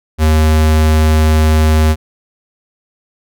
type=tone; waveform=square; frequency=78 Hz; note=D#2; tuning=5 cents sharp; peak=-8 dBFS; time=0.18-1.96 s; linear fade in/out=50 ms; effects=none